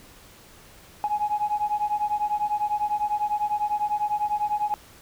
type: beating tone pair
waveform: sine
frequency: 832 / 842 Hz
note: G#5 / G#5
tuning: +3 / +24 cents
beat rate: 10 Hz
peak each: -25 dBFS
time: 1.04-4.74 s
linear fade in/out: 0 ms
effects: tanh soft clip ceiling -16 dBFS + pink hiss -50 dBFS RMS until 5.01 s